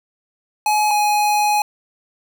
square tone pair in turn, 845 / 835.8 Hz, G#5 / G#5, +30 / +11 cents, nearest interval unison, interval 19 cents, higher first, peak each -15 dBFS, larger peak neither, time 0.66-0.91 / 0.91-1.62 s, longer second, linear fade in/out 2 ms, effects none

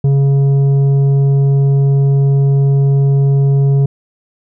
sine tone with tanh clipping, 138.59 Hz, C#3, in tune, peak -9 dBFS, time 0.04-3.86 s, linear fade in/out 5 ms, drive 7 dB, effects none

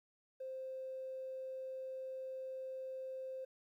triangle tone, 523.3 Hz, C5, in tune, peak -38 dBFS, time 0.4-3.45 s, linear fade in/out 10 ms, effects tanh soft clip ceiling -40 dBFS + 13-bit

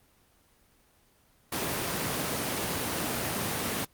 pink high-pass noise, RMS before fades -31 dBFS, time 1.52-3.85 s, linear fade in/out 5 ms, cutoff 120 Hz, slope 12 dB/octave, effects pink hiss -64 dBFS RMS until 3.93 s + Opus 24 kbps

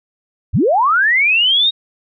sine linear sweep, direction up, 49 to 3792 Hz, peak -10 dBFS, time 0.53-1.71 s, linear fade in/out 20 ms, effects none

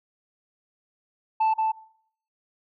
sine tone with echo, 880 Hz, A5, in tune, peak -16 dBFS, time 1.4-1.54 s, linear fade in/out 10 ms, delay 180 ms, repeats 1, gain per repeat -4 dB, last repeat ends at 1.72 s, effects noise-tail reverb RT60 0.6 s tail -20 dB re dry + tanh soft clip ceiling -18 dBFS

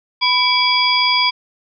sine tone cluster, 995 / 2306 / 3338 / 4829 Hz, B5 / D7 / G#7 / D8, +13 / -32 / +8 / +47 cents, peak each -18 dBFS, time 0.21-1.31 s, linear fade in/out 20 ms, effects none

